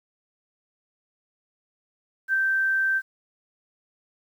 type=tone with ADSR envelope; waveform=sine; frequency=1560 Hz; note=G6; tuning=9 cents flat; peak=-18 dBFS; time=2.28-3.02 s; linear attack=53 ms; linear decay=13 ms; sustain=-2 dB; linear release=50 ms; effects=9-bit